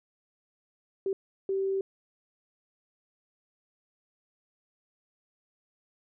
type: tone bursts at uneven times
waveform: sine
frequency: 387.4 Hz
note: G4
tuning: 20 cents flat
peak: -26 dBFS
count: 2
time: 1.06-1.13 / 1.49-1.81 s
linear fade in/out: 2 ms
effects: none